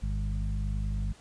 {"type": "harmonic tone with a mistuned harmonic", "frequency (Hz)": 50.9, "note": "G#1", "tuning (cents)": -34, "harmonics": [1, 2, 3, 4], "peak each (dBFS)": [-29, -35, -39, -41], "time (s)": [0.02, 1.13], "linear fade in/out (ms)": 10, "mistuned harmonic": 2, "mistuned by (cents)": -23, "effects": ["pink hiss -56 dBFS RMS until 1.2 s", "resampled to 22050 Hz"]}